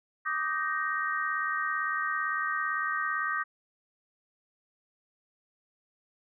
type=chord; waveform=sine; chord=Eb major seventh; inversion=third; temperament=just; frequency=1166.7 / 1244.5 / 1555.6 / 1866.8 Hz; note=D6 / Eb6 / G6 / Bb6; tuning=-12 / 0 / -14 / +2 cents; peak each=-35 / -33 / -33 / -33 dBFS; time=0.25-3.44 s; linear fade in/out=20 ms; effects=none